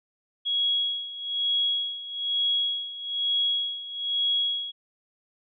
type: tone with tremolo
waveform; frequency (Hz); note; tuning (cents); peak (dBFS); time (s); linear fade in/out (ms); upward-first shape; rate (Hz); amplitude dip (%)
sine; 3322; G#7; 0; -21; 0.45-4.72; 20; sine; 1.1; 80
effects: none